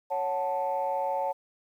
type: chord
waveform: sine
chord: F# minor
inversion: second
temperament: equal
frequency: 554.4 / 740 / 880 Hz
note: C#5 / F#5 / A5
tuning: 0 / 0 / 0 cents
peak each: -30 / -32 / -29 dBFS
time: 0.1-1.33 s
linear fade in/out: 20 ms
effects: tanh soft clip ceiling -19 dBFS + 10-bit